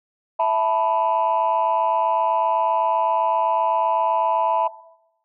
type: chord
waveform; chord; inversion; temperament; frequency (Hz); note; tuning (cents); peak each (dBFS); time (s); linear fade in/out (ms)
sine; E suspended fourth; none; equal; 659.3 / 880 / 987.8; E5 / A5 / B5; 0 / 0 / 0; -20; 0.39-4.68; 10
effects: noise-tail reverb RT60 0.8 s tail -18 dB re dry + tanh soft clip ceiling -11 dBFS